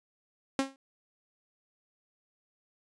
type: tone with exponential decay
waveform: sawtooth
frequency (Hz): 270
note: C#4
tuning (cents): -45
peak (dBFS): -19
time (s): 0.59-0.76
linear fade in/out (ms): 1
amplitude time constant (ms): 36
effects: resampled to 22050 Hz